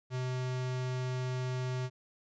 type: tone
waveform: square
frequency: 127.5 Hz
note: C3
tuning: 44 cents flat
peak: -33 dBFS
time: 0.1-1.9 s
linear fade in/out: 50 ms
effects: resampled to 16000 Hz